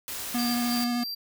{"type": "noise", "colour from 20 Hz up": "white", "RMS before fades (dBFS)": -35, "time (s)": [0.08, 0.84], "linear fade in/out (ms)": 0}
{"type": "tone with vibrato", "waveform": "square", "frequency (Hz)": 241.2, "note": "B3", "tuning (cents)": -41, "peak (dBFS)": -26, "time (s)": [0.34, 1.04], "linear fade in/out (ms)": 10, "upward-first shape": "triangle", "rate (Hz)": 13, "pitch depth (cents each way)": 16}
{"type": "tone with tremolo", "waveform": "square", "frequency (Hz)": 4711, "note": "D8", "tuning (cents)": 5, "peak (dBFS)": -32, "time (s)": [0.38, 1.15], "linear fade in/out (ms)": 10, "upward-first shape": "square", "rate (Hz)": 3.1, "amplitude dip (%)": 55}
{"effects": []}